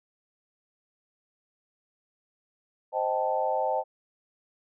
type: chord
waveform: sine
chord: A half-diminished seventh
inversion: first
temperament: equal with one note detuned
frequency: 523.3 / 622.3 / 780.4 / 880 Hz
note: C5 / Eb5 / G5 / A5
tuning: 0 / 0 / -8 / 0 cents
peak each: -30 dBFS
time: 2.92-3.84 s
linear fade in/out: 50 ms
effects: none